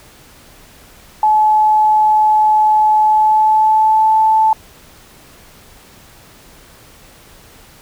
sine tone with pitch glide, 858 to 875.5 Hz, A5 to A5, -44 to -9 cents, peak -8 dBFS, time 1.23-4.53 s, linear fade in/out 2 ms, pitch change +35 cents, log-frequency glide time 3-4.19 s, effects pink hiss -43 dBFS RMS until 7.81 s

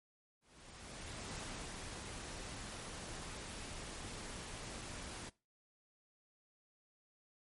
pink noise with ADSR envelope, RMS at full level -45 dBFS, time 0.41-5.3 s, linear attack 920 ms, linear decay 380 ms, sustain -2 dB, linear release 18 ms, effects noise-tail reverb RT60 0.3 s tail -22 dB re dry + MP3 48 kbps

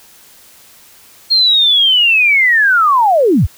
sine linear sweep, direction down, 4266 to 46.03 Hz, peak -7 dBFS, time 1.3-3.47 s, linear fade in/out 20 ms, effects white hiss -43 dBFS RMS until 3.57 s

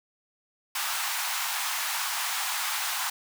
pink high-pass noise, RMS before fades -30 dBFS, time 0.75-3.1 s, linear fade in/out 5 ms, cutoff 790 Hz, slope 48 dB/octave, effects none

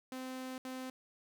sawtooth tone bursts at uneven times, 258.4 Hz, C4, 21 cents flat, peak -37 dBFS, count 2, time 0.12-0.58 / 0.65-0.9 s, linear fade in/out 2 ms, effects none

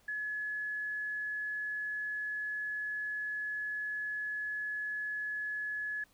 sine tone, 1701 Hz, G#6, 41 cents sharp, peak -34 dBFS, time 0.08-6.04 s, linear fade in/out 5 ms, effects pink hiss -67 dBFS RMS until 6.13 s

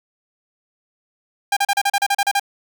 sawtooth tone bursts, 802 Hz, G5, 39 cents sharp, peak -11 dBFS, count 11, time 1.52-2.397 s, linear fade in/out 5 ms, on 47 ms, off 36 ms, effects none

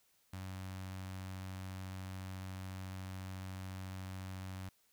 sawtooth tone with notch filter, 94 Hz, F#2, 28 cents sharp, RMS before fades -45 dBFS, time 0.33-4.69 s, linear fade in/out 5 ms, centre 420 Hz, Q 1.1, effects white hiss -73 dBFS RMS until 4.92 s

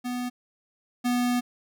square tone pair in turn, 246.9 / 245.2 Hz, B3 / B3, 0 / -12 cents, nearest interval unison, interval 12 cents, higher first, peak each -29 / -23 dBFS, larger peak second, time 0.04-0.3 / 1.04-1.41 s, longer second, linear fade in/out 20 ms, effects none

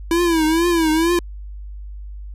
square tone with vibrato, 329.6 Hz, E4, in tune, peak -15 dBFS, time 0.11-1.19 s, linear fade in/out 2 ms, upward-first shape triangle, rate 2.2 Hz, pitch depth 120 cents each way, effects added 50 Hz sine -30 dBFS peak until 2.34 s + resampled to 32000 Hz

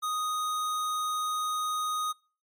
square tone, 1244.5 Hz, D#6, in tune, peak -29 dBFS, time 0.02-2.13 s, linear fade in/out 20 ms, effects noise-tail reverb RT60 0.4 s tail -26 dB re dry + MP3 64 kbps

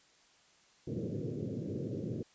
pink band-pass noise, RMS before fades -38 dBFS, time 0.87-2.23 s, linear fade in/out 5 ms, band 100 to 490 Hz, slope 48 dB/octave, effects white hiss -65 dBFS RMS until 2.34 s + resampled to 16000 Hz

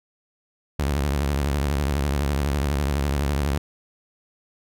sawtooth tone with vibrato, 70.8 Hz, C#2, 37 cents sharp, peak -17 dBFS, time 0.79-3.58 s, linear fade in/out 5 ms, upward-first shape triangle, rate 12 Hz, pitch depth 160 cents each way, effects none

